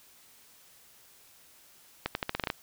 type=accelerating click train; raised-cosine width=0.3 ms; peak=-13 dBFS; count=9; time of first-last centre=2.06-2.501 s; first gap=91 ms; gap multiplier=0.85; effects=white hiss -58 dBFS RMS until 2.62 s